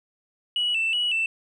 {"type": "tone with vibrato", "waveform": "sine", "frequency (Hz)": 2794, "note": "F7", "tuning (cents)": 0, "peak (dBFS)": -20, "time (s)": [0.56, 1.26], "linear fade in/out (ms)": 2, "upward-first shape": "square", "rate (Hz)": 2.7, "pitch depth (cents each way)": 81, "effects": ["tanh soft clip ceiling -18 dBFS"]}